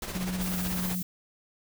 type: noise with tremolo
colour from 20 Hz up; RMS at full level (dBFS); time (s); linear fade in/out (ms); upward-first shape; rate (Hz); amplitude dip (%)
pink; -34; 0.02-0.95; 2; sine; 16; 55
type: tone with pitch glide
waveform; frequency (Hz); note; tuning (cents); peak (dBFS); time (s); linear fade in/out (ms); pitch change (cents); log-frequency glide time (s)
sine; 183.7 to 182.01; F#3 to F#3; -12 to -28; -30; 0.15-1.02; 0; -16; 0.39-0.63
type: noise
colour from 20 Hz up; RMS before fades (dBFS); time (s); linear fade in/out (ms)
violet; -36; 0.41-1.03; 5
effects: none